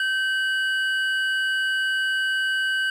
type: tone pair together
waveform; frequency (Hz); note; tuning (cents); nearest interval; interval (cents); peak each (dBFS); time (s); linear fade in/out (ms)
triangle; 1550 / 2936; G6 / F#7; -20 / -14; major seventh; 1106; -20 / -27; 0-2.9; 2
effects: none